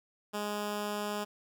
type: tone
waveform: 10% pulse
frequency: 207.7 Hz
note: G#3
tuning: in tune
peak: -25 dBFS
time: 0.33-1.25 s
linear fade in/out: 20 ms
effects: none